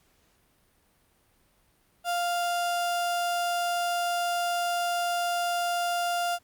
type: tone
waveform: 35% pulse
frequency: 698.5 Hz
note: F5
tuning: in tune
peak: -24 dBFS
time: 2.04-6.39 s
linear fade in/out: 50 ms
effects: pink hiss -66 dBFS RMS until 6.43 s + Opus 48 kbps